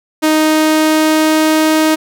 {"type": "tone with pitch glide", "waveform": "sawtooth", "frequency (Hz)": [311.1, 313.3], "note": ["D#4", "D#4"], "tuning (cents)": [0, 12], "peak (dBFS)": -5, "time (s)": [0.22, 1.96], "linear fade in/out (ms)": 20, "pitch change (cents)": 12, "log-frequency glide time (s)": [0.34, 1.71], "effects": []}